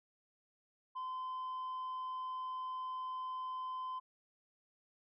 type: tone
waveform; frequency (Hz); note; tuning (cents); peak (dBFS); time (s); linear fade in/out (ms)
sine; 1027; C6; -33; -36; 0.95-4; 20
effects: tanh soft clip ceiling -38 dBFS